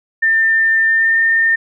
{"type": "tone with pitch glide", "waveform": "sine", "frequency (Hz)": [1797, 1814.7], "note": ["A6", "A#6"], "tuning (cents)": [36, -47], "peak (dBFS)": -10, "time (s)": [0.22, 1.56], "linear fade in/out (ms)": 10, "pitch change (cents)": 17, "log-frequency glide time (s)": [0.87, 1.21], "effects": []}